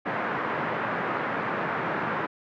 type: band-pass noise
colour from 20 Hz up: white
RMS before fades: -29 dBFS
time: 0.05-2.27 s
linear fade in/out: 20 ms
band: 130 to 1700 Hz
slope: 24 dB/octave
effects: none